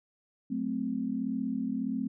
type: chord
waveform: sine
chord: F# diminished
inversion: none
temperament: equal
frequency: 185 / 220 / 261.6 Hz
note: F#3 / A3 / C4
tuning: 0 / 0 / 0 cents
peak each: -38 / -33 / -32 dBFS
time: 0.5-2.08 s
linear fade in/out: 10 ms
effects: none